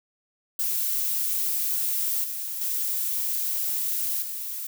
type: noise with level steps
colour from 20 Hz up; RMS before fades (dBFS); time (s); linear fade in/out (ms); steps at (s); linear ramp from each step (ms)
violet; -26 / -32 / -27 / -33; 0.59-4.67; 5; 2.24 / 2.61 / 4.22; 2
effects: none